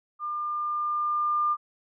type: tone with level ramp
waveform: sine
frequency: 1200 Hz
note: D6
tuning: 37 cents sharp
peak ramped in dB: -29 to -21 dBFS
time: 0.19-1.57 s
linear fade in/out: 50 ms
effects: none